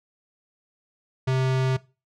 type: tone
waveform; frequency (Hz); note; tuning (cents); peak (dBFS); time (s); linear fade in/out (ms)
square; 130.81; C3; 0; -21; 1.27-1.77; 10
effects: noise-tail reverb RT60 0.3 s tail -20 dB re dry + low-pass 5000 Hz 12 dB/octave